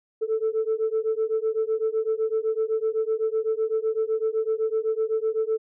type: beating tone pair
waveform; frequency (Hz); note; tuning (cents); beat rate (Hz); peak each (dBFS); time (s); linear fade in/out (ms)
sine; 437.3 / 445.2; A4 / A4; -11 / +20; 7.9; -24; 0.21-5.58; 20
effects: tanh soft clip ceiling -17 dBFS